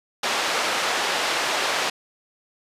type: band-pass noise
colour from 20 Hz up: pink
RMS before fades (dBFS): -24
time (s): 0.23-1.9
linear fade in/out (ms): 5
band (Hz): 590 to 5400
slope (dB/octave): 12
effects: resampled to 32000 Hz